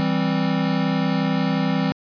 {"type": "chord", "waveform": "square", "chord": "C major", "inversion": "first", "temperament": "equal", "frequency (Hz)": [164.81, 196, 261.6], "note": ["E3", "G3", "C4"], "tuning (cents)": [0, 0, 0], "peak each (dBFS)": -24, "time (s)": [0, 1.92], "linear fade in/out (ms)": 0, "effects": ["resampled to 11025 Hz"]}